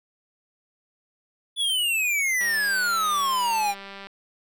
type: exponential sweep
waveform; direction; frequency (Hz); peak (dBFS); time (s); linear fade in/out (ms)
square; down; 3469 to 784; -22; 1.56-3.75; 50
type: click train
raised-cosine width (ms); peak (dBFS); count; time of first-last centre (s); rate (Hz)
0.3; -24; 328; 2.41-4.07; 197
effects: none